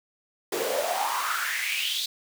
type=noise with high-pass filter sweep; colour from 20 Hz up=pink; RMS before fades=-28 dBFS; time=0.52-2.06 s; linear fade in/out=5 ms; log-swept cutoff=380 to 4000 Hz; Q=6.3; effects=none